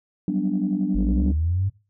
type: chord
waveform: sine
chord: G major seventh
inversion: third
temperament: equal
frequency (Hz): 185 / 196 / 246.9 / 293.7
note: F#3 / G3 / B3 / D4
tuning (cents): 0 / 0 / 0 / 0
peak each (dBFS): -24 / -25 / -29 / -24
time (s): 0.28-1.32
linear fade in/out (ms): 2
type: linear sweep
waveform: sine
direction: up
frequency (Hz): 46.25 to 100.6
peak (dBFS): -19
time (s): 0.94-1.7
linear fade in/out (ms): 20
effects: noise-tail reverb RT60 0.3 s tail -18 dB re dry + tanh soft clip ceiling -12 dBFS